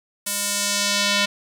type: tone with band-pass filter sweep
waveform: square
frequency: 202.7 Hz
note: G#3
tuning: 42 cents flat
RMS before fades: -22 dBFS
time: 0.26-1.26 s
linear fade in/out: 10 ms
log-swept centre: 11000 to 3400 Hz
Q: 1.1
effects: none